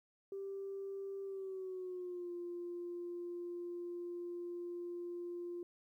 sine tone with pitch glide, 392 to 349.2 Hz, G4 to F4, 0 to 0 cents, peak -40 dBFS, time 0.32-5.63 s, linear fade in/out 2 ms, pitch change -200 cents, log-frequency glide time 1.24-2.32 s, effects tanh soft clip ceiling -36 dBFS + 13-bit

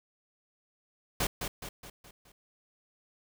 pink noise with echo, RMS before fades -29 dBFS, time 1.2-1.27 s, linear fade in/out 5 ms, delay 210 ms, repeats 5, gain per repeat -6 dB, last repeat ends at 2.32 s, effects none

